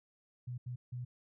sine tone bursts at uneven times, 123.47 Hz, B2, in tune, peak -38 dBFS, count 3, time 0.47-0.58 / 0.66-0.76 / 0.92-1.05 s, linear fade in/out 10 ms, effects none

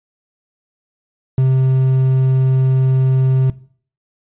triangle tone with quantisation, 131.2 Hz, C3, 5 cents sharp, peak -8 dBFS, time 1.38-3.5 s, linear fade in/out 2 ms, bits 6, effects noise-tail reverb RT60 0.5 s tail -19 dB re dry + resampled to 8000 Hz

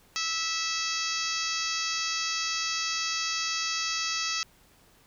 harmonic tone, 654 Hz, E5, 14 cents flat, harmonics 2 / 3 / 4 / 5 / 6 / 7 / 8 / 9 / 10, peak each -36 / -38 / -35 / -39 / -38 / -35 / -35 / -38 / -38 dBFS, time 0.16-4.43 s, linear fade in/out 0 ms, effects pink hiss -60 dBFS RMS until 5.06 s

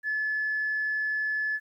sine tone, 1724 Hz, A6, 36 cents flat, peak -25 dBFS, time 0.03-1.6 s, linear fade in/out 50 ms, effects tanh soft clip ceiling -21 dBFS + 11-bit

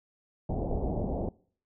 pink low-pass noise, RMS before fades -31 dBFS, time 0.49-1.29 s, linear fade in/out 5 ms, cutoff 770 Hz, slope 48 dB/octave, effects noise-tail reverb RT60 0.5 s tail -23 dB re dry

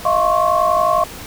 sine tone cluster, 631 / 691 / 1067 / 1118 Hz, D#5 / F5 / C6 / C#6, +24 / -19 / +34 / +14 cents, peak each -18 dBFS, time 0.05-1.04 s, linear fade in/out 5 ms, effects pink hiss -33 dBFS RMS until 1.26 s

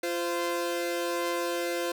sawtooth tone pair together, 345.8 / 518.1 Hz, F4 / C5, -17 / -17 cents, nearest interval perfect fifth, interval 700 cents, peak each -27 dBFS, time 0.03-1.92 s, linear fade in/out 5 ms, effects none

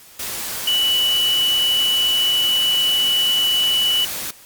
sine tone in noise, 2960 Hz, F#7, in tune, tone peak -15 dBFS, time 0.67-4.05 s, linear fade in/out 5 ms, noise white, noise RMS -27 dBFS, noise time 0.19-4.31 s, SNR +9 dB, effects white hiss -45 dBFS RMS until 4.45 s + Opus 48 kbps

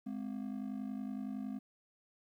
triangle ring-modulated tone, 233.6 Hz, A#3, 4 cents sharp, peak -33 dBFS, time 0.06-1.59 s, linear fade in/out 10 ms, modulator 25.4 Hz, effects 12-bit

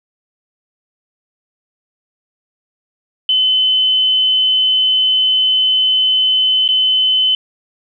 sine tone with dropouts, 3040 Hz, F#7, 46 cents sharp, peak -10 dBFS, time 3.29-7.35 s, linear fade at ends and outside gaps 2 ms, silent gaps 6.679-6.688 s, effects none

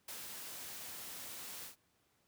white noise with ADSR envelope, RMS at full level -45 dBFS, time 0.08-1.76 s, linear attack 6 ms, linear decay 91 ms, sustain -2 dB, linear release 120 ms, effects pink hiss -75 dBFS RMS until 2.27 s + high-pass 80 Hz 12 dB/octave

